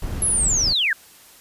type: noise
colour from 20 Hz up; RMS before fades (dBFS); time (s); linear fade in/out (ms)
brown; -27; 0.02-0.73; 5
type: linear sweep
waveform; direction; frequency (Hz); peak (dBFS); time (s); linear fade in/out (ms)
sine; down; 11180 to 1514; -17; 0.22-0.93; 2
effects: white hiss -48 dBFS RMS until 1.4 s + resampled to 32000 Hz